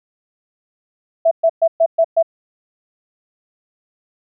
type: tone bursts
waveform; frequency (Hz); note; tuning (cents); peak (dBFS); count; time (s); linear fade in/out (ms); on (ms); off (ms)
sine; 659.3; E5; 0; -9; 6; 1.25-2.228; 10; 63; 120
effects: none